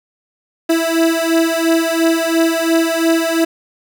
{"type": "beating tone pair", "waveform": "30% pulse", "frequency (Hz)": [327.7, 330.6], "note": ["E4", "E4"], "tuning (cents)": [-10, 5], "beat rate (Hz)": 2.9, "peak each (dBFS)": -13, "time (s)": [0.69, 3.45], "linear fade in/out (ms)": 10, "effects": []}